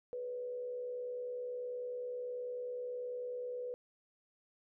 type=tone with frequency modulation; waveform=sine; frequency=493.9 Hz; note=B4; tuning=in tune; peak=-38 dBFS; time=0.13-3.74 s; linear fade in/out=0 ms; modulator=69.3 Hz; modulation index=0.33; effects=none